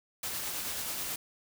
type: noise with tremolo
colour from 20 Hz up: white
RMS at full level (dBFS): -35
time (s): 0.23-1.16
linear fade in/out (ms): 5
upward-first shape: sine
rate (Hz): 9.3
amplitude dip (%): 25
effects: none